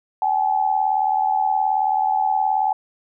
sine tone pair together, 771.2 / 850 Hz, G5 / G#5, -28 / +40 cents, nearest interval major second, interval 168 cents, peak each -20 / -19 dBFS, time 0.22-2.73 s, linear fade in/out 2 ms, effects none

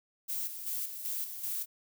violet noise with tremolo, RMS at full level -35 dBFS, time 0.28-1.66 s, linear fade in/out 20 ms, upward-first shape square, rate 2.6 Hz, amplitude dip 55%, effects none

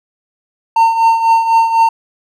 triangle tone with tremolo, 909 Hz, A#5, 44 cents flat, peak -3 dBFS, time 0.76-1.89 s, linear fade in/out 5 ms, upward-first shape triangle, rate 4 Hz, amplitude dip 70%, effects none

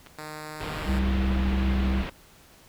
clicks, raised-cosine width 0.3 ms, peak -30 dBFS, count 2, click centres 0.063 / 0.07 s
5% pulse tone with pitch glide, 153.4 to 154.38 Hz, D#3 to D#3, -24 to -13 cents, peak -25 dBFS, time 0.18-0.99 s, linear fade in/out 5 ms, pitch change +11 cents, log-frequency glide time 0.42-0.88 s
pink low-pass noise, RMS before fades -34 dBFS, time 0.6-2.1 s, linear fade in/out 10 ms, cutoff 3500 Hz, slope 24 dB/octave
harmonic tone, 65.41 Hz, C2, in tune, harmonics 1 / 3 / 5, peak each -23 / -27 / -36 dBFS, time 0.85-2.05 s, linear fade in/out 50 ms
effects pink hiss -54 dBFS RMS until 2.68 s

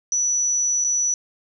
sine tone with dropouts, 5920 Hz, F#8, in tune, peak -18 dBFS, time 0.12-1.14 s, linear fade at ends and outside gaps 1 ms, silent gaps 0.841-0.846 s, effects none

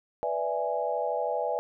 sine chord, E dominant seventh, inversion second, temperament equal, 493.9 / 587.3 / 659.3 / 830.6 Hz, B4 / D5 / E5 / G#5, 0 / 0 / 0 / 0 cents, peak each -32 dBFS, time 0.23-1.59 s, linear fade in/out 0 ms, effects none

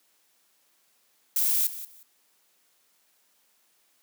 violet noise with echo, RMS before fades -24 dBFS, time 1.36-1.67 s, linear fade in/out 2 ms, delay 180 ms, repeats 2, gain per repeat -14 dB, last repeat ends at 2.03 s, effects white hiss -67 dBFS RMS until 4.02 s + high-pass 200 Hz 12 dB/octave

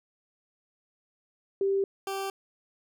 sine / 20% pulse tone pair in turn, 392 / 389.8 Hz, G4 / G4, 0 / -10 cents, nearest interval unison, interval 10 cents, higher first, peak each -23 / -26 dBFS, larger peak first, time 1.61-1.84 / 2.07-2.3 s, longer neither, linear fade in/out 2 ms, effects none

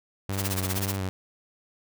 sawtooth tone with vibrato, 95.6 Hz, G2, 43 cents flat, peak -24 dBFS, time 0.29-1.09 s, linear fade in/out 0 ms, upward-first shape square, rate 2.1 Hz, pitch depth 34 cents each way
white noise with tremolo, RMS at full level -29 dBFS, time 0.32-0.97 s, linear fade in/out 50 ms, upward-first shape sine, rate 16 Hz, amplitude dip 95%
effects none

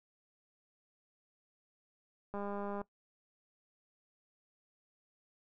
click train, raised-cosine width 1 ms, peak -28 dBFS, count 97, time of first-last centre 2.34-2.815 s, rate 202 Hz, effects noise-tail reverb RT60 0.1 s tail -19 dB re dry

